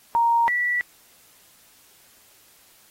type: tone pair in turn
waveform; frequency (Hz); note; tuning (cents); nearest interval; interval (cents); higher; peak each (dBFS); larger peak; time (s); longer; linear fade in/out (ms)
sine; 932.3 / 1953.3; A#5 / B6; 0 / -20; octave + minor second; 1280; second; -16 / -20; first; 0.15-0.48 / 0.48-0.81; neither; 0
effects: white hiss -55 dBFS RMS until 2.9 s + AAC 48 kbps